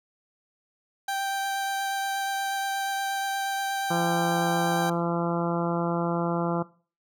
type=tone with vibrato; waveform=30% pulse; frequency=784 Hz; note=G5; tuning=in tune; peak=-24 dBFS; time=1.08-4.9 s; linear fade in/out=5 ms; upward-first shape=triangle; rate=8.4 Hz; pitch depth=10 cents each way
type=harmonic tone; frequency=170.5 Hz; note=F3; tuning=41 cents flat; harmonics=1 / 2 / 3 / 4 / 5 / 6 / 7 / 8; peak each=-28 / -31 / -33 / -34 / -35 / -36 / -36 / -37 dBFS; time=3.9-6.63 s; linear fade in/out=10 ms
effects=noise-tail reverb RT60 0.4 s tail -20 dB re dry